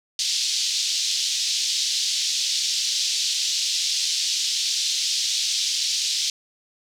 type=band-pass noise; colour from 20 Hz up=white; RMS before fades=-24 dBFS; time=0.19-6.3 s; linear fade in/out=2 ms; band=3400 to 5800 Hz; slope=24 dB/octave; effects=none